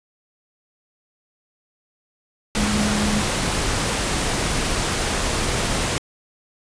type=tone in noise; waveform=sine; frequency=209.1 Hz; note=G#3; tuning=12 cents sharp; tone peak=-21 dBFS; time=2.57-3.21 s; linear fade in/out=0 ms; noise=pink; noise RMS=-22 dBFS; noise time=2.55-5.98 s; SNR=-2 dB; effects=resampled to 22050 Hz